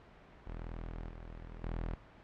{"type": "tone with level steps", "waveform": "sawtooth", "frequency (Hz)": 41, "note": "E1", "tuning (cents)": -9, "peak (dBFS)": [-37, -42, -32], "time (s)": [0.46, 1.96], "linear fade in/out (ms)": 20, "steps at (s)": [1.1, 1.64], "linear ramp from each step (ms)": 2, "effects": ["pink hiss -57 dBFS RMS until 2.23 s", "low-pass 2000 Hz 12 dB/octave"]}